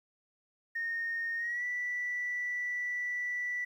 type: tone with pitch glide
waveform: sine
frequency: 1844 to 1965 Hz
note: A#6 to B6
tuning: -19 to -9 cents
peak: -31 dBFS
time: 0.75-3.65 s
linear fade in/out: 10 ms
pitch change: +110 cents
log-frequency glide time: 1.37-1.64 s
effects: tanh soft clip ceiling -27 dBFS + 11-bit